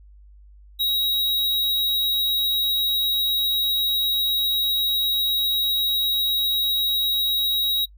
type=tone; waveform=square; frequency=3823 Hz; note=A#7; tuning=43 cents sharp; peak=-20 dBFS; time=0.79-7.86 s; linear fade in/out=20 ms; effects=noise-tail reverb RT60 0.1 s tail -25 dB re dry + added 50 Hz sine -45 dBFS peak until 7.97 s